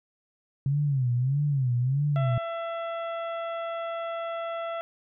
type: tone with vibrato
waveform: sine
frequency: 133.6 Hz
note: C3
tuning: 36 cents sharp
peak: -22 dBFS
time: 0.66-2.38 s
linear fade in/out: 2 ms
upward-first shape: sine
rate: 1.6 Hz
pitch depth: 170 cents each way
type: harmonic tone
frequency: 669 Hz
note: E5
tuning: 25 cents sharp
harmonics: 1 / 2 / 3 / 4 / 5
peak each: -31 / -36 / -45 / -49 / -49 dBFS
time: 2.16-4.81 s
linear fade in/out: 0 ms
effects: none